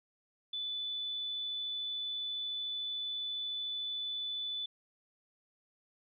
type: tone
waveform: sine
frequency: 3487 Hz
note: A7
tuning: 16 cents flat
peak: -35 dBFS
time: 0.53-4.66 s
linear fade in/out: 5 ms
effects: none